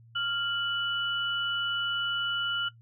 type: tone pair together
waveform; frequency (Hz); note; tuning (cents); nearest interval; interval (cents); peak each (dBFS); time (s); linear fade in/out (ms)
sine; 1396 / 2960; F6 / F#7; -1 / 0; octave + minor second; 1301; -30 / -30; 0.15-2.69; 10
effects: noise-tail reverb RT60 0.1 s tail -17 dB re dry + added 115 Hz sine -52 dBFS peak until 2.81 s